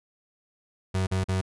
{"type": "tone bursts", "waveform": "35% pulse", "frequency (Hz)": 94.1, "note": "F#2", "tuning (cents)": 30, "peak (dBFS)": -22, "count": 3, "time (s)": [0.94, 1.414], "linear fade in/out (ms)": 10, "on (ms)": 130, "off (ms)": 42, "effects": ["resampled to 24000 Hz"]}